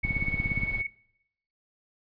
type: tone with tremolo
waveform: sine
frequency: 2217 Hz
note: C#7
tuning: in tune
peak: -25 dBFS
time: 0.03-0.87 s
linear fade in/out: 10 ms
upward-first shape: sine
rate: 17 Hz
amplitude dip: 70%
type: noise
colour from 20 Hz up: brown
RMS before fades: -37 dBFS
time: 0.03-0.82 s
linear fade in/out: 10 ms
type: click train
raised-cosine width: 5 ms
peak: -19 dBFS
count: 11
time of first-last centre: 0.05-0.635 s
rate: 17.1 Hz
effects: noise-tail reverb RT60 0.8 s tail -21 dB re dry + resampled to 11025 Hz